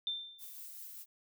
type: tone with exponential decay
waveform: sine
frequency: 3574 Hz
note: A7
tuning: 26 cents sharp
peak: -31 dBFS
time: 0.07-0.58 s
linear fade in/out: 1 ms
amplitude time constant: 110 ms
type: noise with tremolo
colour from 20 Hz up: violet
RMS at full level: -47 dBFS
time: 0.38-1.06 s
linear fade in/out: 50 ms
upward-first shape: triangle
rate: 5.1 Hz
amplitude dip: 30%
effects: none